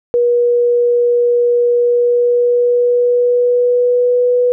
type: tone with pitch glide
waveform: sine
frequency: 481.3 to 492 Hz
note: B4 to B4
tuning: -45 to -7 cents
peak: -9 dBFS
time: 0.14-4.52 s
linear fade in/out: 0 ms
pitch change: +38 cents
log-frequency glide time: 1.72-4.27 s
effects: none